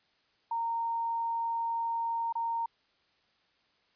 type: tone with dropouts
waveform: sine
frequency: 923 Hz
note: A#5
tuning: 17 cents flat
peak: -29 dBFS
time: 0.51-2.66 s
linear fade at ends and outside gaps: 5 ms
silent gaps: 2.326-2.353 s
effects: white hiss -70 dBFS RMS until 3.95 s + resampled to 11025 Hz